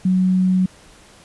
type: tone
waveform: sine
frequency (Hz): 185.3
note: F#3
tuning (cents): +3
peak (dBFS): -13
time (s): 0.05-0.66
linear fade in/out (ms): 5
effects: pink hiss -47 dBFS RMS until 1.24 s + resampled to 24000 Hz